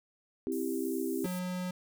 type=chord; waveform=sine; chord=C major; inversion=none; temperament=equal; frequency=261.6 / 329.6 / 392 Hz; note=C4 / E4 / G4; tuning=0 / 0 / 0 cents; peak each=-35 dBFS; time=0.47-1.26 s; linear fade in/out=0 ms
type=high-pass noise; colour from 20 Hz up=pink; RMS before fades=-47 dBFS; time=0.52-1.39 s; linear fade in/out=0 ms; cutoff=7800 Hz; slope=24 dB/octave
type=tone; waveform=square; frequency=181.5 Hz; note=F#3; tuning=33 cents flat; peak=-34 dBFS; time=1.24-1.71 s; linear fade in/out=5 ms
effects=none